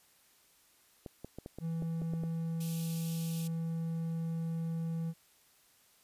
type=clicks; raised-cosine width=2 ms; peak=-29 dBFS; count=9; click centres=1.062 / 1.246 / 1.386 / 1.461 / 1.586 / 1.823 / 2.018 / 2.136 / 2.236 s
type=tone; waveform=triangle; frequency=164.5 Hz; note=E3; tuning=3 cents flat; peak=-31 dBFS; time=1.6-5.14 s; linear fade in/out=50 ms
type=high-pass noise; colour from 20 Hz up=white; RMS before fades=-46 dBFS; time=2.6-3.48 s; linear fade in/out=10 ms; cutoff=2400 Hz; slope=96 dB/octave
effects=white hiss -66 dBFS RMS until 6.03 s + resampled to 32000 Hz